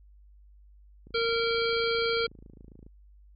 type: click train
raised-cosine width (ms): 3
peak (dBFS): -37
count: 50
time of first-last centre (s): 1.07-2.865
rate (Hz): 27.3
type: harmonic tone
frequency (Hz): 461.3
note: A#4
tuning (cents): -18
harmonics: 1 / 3 / 5 / 7 / 9 / 10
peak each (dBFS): -27 / -32 / -34 / -35 / -37 / -37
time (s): 1.14-2.27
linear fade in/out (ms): 10
effects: added 50 Hz sine -52 dBFS peak until 3.35 s